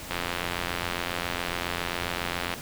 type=click train; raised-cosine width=0.3 ms; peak=-12 dBFS; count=213; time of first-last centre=0.11-2.538 s; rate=87.3 Hz; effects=pink hiss -39 dBFS RMS until 2.61 s